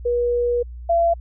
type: tone pair in turn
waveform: sine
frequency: 482.1 / 677.6 Hz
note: B4 / E5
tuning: -42 / +48 cents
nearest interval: tritone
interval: 590 cents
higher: second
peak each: -17 / -14 dBFS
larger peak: second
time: 0.05-0.63 / 0.89-1.14 s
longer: first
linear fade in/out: 10 ms
effects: added 60 Hz sine -32 dBFS peak until 1.2 s